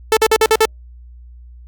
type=tone bursts; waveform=sawtooth; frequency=440 Hz; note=A4; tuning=in tune; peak=-5 dBFS; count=6; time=0.12-0.654 s; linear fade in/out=2 ms; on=49 ms; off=48 ms; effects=added 60 Hz sine -36 dBFS peak until 1.67 s + Opus 48 kbps